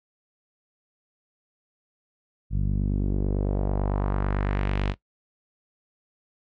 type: tone with low-pass filter sweep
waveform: sawtooth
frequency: 49 Hz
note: G1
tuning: in tune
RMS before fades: -25 dBFS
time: 2.5-4.95 s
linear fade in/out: 50 ms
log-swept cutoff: 150 to 3400 Hz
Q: 1.5
effects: noise-tail reverb RT60 0.1 s tail -17 dB re dry